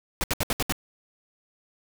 pink noise bursts, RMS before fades -25 dBFS, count 6, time 0.21-0.723 s, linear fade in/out 0 ms, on 28 ms, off 69 ms, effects none

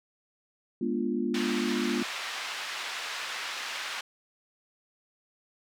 sine chord, G# diminished seventh, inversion none, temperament equal with one note detuned, 207.7 / 243.1 / 293.7 / 349.2 Hz, G#3 / B3 / D4 / F4, 0 / -27 / 0 / 0 cents, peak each -33 / -30 / -35 / -32 dBFS, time 0.81-2.03 s, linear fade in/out 5 ms
pink band-pass noise, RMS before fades -36 dBFS, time 1.34-4.01 s, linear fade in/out 5 ms, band 1300 to 4500 Hz, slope 12 dB/octave
effects none

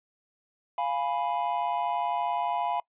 triangle chord, F diminished, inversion none, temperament equal, 698.5 / 830.6 / 987.8 Hz, F5 / Ab5 / Cb6, 0 / 0 / 0 cents, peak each -29 dBFS, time 0.78-2.8 s, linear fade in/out 2 ms, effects noise-tail reverb RT60 0.1 s tail -23 dB re dry + resampled to 8000 Hz

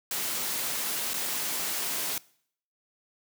white noise with dropouts, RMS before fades -31 dBFS, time 0.11-2.18 s, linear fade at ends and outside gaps 2 ms, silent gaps 1.135-1.14 s, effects noise-tail reverb RT60 0.6 s tail -22 dB re dry + high-pass 150 Hz 12 dB/octave

